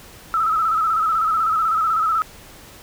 sine tone with vibrato, 1298 Hz, E6, 27 cents flat, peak -16 dBFS, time 0.34-2.22 s, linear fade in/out 0 ms, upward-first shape square, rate 16 Hz, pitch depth 48 cents each way, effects pink hiss -43 dBFS RMS until 2.82 s

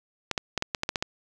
clicks, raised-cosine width 0.2 ms, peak -9 dBFS, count 9, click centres 0.313 / 0.378 / 0.577 / 0.624 / 0.748 / 0.834 / 0.891 / 0.958 / 1.025 s, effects 8-bit

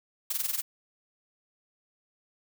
blue noise with amplitude modulation, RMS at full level -28 dBFS, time 0.3-0.62 s, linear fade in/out 5 ms, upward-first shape sine, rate 21.3 Hz, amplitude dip 80%, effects none

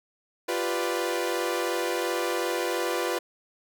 sawtooth chord, G dominant seventh, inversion third, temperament equal, 349.2 / 392 / 493.9 / 587.3 Hz, F4 / G4 / B4 / D5, 0 / 0 / 0 / 0 cents, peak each -26 / -30 / -26 / -31 dBFS, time 0.48-3.19 s, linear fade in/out 10 ms, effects none

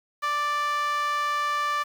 sawtooth tone with high-pass filter, 587.3 Hz, D5, in tune, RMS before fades -26 dBFS, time 0.22-1.84 s, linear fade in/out 20 ms, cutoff 1300 Hz, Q 5.8, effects low-pass 6000 Hz 12 dB/octave + 8-bit

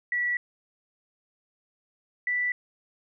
sine tone pair in turn, 1946 / 1972 Hz, B6 / B6, -26 / -3 cents, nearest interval unison, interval 23 cents, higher second, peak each -24 dBFS, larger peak neither, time 0.12-0.37 / 2.27-2.52 s, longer neither, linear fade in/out 2 ms, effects none

